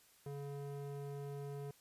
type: tone with band-pass filter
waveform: square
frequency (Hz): 141.5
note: C#3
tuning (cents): +36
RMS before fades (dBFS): -45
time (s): 0.26-1.71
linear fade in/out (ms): 2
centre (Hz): 340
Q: 1.1
effects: white hiss -67 dBFS RMS until 1.8 s + resampled to 32000 Hz